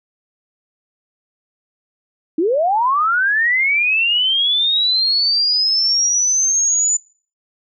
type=linear sweep; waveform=sine; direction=up; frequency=297.4 to 7040 Hz; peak=-13 dBFS; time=2.38-6.97 s; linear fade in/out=5 ms; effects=noise-tail reverb RT60 0.4 s tail -22 dB re dry

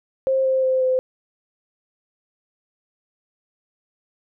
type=tone with pitch steps; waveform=sine; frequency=530 / 524.8 / 519.7 / 514.6 Hz; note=C5 / C5 / C5 / C5; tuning=+22 / +5 / -12 / -29 cents; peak=-16 dBFS; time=0.27-0.99 s; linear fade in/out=0 ms; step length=180 ms; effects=none

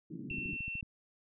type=band-pass noise; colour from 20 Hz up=pink; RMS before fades=-44 dBFS; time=0.1-0.57 s; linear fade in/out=10 ms; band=140 to 340 Hz; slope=48 dB/octave
type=tone; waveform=sine; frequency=2700 Hz; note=E7; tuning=41 cents sharp; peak=-37 dBFS; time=0.3-0.81 s; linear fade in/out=2 ms
type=click train; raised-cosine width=5 ms; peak=-32 dBFS; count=8; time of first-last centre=0.31-0.829 s; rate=13.5 Hz
effects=none

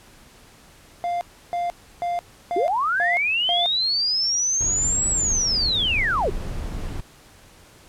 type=tone bursts; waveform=triangle; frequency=698.5 Hz; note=F5; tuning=in tune; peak=-20 dBFS; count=6; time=1.04-3.66 s; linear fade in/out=0 ms; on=170 ms; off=320 ms
type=linear two-way sweep; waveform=sine; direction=up then down; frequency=330 to 7902 to 330 Hz; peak=-19 dBFS; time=2.56-6.3 s; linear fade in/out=5 ms; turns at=5.09 s
type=noise; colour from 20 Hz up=brown; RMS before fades=-29 dBFS; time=4.6-7.01 s; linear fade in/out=10 ms
effects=pink hiss -50 dBFS RMS until 7.88 s + low-pass 12000 Hz 12 dB/octave

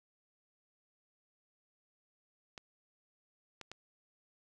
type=clicks; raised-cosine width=0.2 ms; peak=-28 dBFS; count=3; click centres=2.578 / 3.613 / 3.716 s; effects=none

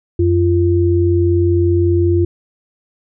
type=tone pair together; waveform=sine; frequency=90.28 / 344.7 Hz; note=F#2 / F4; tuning=-42 / -23 cents; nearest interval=octave + major seventh; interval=2319 cents; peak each=-13 dBFS; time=0.19-2.25 s; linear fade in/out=5 ms; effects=none

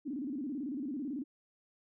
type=tone with vibrato; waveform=sine; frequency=273.5 Hz; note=C#4; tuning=23 cents flat; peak=-35 dBFS; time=0.05-1.24 s; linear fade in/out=20 ms; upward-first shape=square; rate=18 Hz; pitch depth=160 cents each way; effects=none

